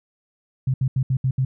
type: tone bursts at uneven times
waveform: sine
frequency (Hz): 130.81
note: C3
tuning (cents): 0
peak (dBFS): -17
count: 6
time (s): 0.67-0.74 / 0.81-0.88 / 0.96-1.03 / 1.1-1.17 / 1.24-1.31 / 1.38-1.45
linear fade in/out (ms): 5
effects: none